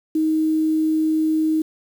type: tone with quantisation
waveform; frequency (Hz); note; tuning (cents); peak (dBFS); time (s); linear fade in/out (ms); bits
sine; 314.4; D#4; +18; -16; 0.15-1.62; 5; 7
effects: none